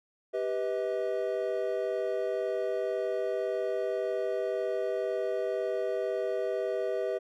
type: chord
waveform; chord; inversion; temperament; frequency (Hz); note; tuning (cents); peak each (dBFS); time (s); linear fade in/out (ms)
triangle; G augmented; none; equal with one note detuned; 392 / 493.9 / 636.1; G4 / B4 / D#5; 0 / 0 / +38; -31; 0.33-7.19; 20
effects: none